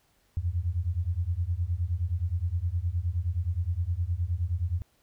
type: beating tone pair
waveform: sine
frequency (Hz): 82.4 / 92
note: E2 / F#2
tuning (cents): 0 / -9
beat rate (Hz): 9.6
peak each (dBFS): -29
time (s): 0.37-4.82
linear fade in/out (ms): 0
effects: pink hiss -68 dBFS RMS until 5.02 s